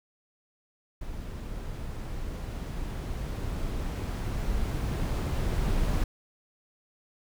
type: noise with level ramp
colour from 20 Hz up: brown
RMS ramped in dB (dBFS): -38 to -26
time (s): 1.01-6.04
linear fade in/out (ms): 5
effects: none